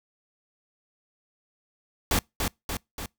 pink noise with echo, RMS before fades -23 dBFS, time 2.11-2.19 s, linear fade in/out 2 ms, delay 290 ms, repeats 3, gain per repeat -4 dB, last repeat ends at 3.06 s, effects noise-tail reverb RT60 0.2 s tail -26 dB re dry

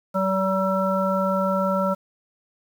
harmonic tone, 191 Hz, G3, 45 cents flat, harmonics 1 / 3 / 5 / 7, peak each -24 / -23 / -29 / -26 dBFS, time 0.14-1.95 s, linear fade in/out 20 ms, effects 8-bit

